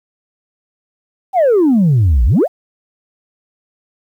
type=exponential two-way sweep; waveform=sine; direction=down then up; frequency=802 to 53.4 to 802 Hz; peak=-6 dBFS; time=1.33-2.48 s; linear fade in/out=50 ms; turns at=2.25 s; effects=tanh soft clip ceiling -6 dBFS + 8-bit